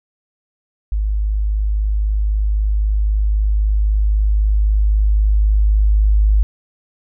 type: tone with level ramp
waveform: sine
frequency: 51.91 Hz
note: G#1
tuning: in tune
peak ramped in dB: -15 to -9 dBFS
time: 0.92-6.43 s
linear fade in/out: 0 ms
effects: none